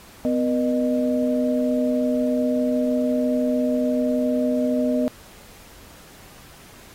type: tone cluster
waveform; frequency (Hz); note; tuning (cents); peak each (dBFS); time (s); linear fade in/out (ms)
sine; 252.2 / 478.1 / 611; B3 / A#4 / D#5; +36 / +44 / -32; -20 / -28 / -24; 0.25-5.08; 0
effects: pink hiss -47 dBFS RMS until 6.94 s + AAC 48 kbps